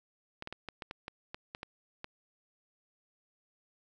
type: clicks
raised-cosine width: 0.3 ms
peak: -24 dBFS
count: 11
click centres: 0.424 / 0.474 / 0.526 / 0.687 / 0.822 / 0.911 / 1.081 / 1.345 / 1.549 / 1.631 / 2.044 s
effects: none